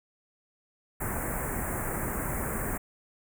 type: band-stop noise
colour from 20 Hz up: pink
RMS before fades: -32 dBFS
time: 1-2.78 s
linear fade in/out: 10 ms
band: 2100 to 7800 Hz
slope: 48 dB/octave
effects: none